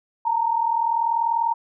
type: tone pair together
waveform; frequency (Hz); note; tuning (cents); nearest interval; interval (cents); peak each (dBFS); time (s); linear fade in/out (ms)
sine; 889.8 / 930; A5 / A#5; +19 / -4; minor second; 77; -24 / -20; 0.25-1.54; 10
effects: none